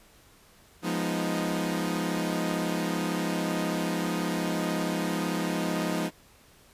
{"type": "chord", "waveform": "sawtooth", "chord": "F half-diminished seventh", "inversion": "none", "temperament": "equal with one note detuned", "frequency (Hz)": [174.61, 207.7, 245.5, 311.1], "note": ["F3", "Ab3", "Cb4", "Eb4"], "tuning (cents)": [0, 0, -10, 0], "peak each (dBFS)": [-27, -30, -31, -28], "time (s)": [0.82, 6.11], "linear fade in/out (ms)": 50, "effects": ["pink hiss -57 dBFS RMS until 6.73 s", "resampled to 32000 Hz"]}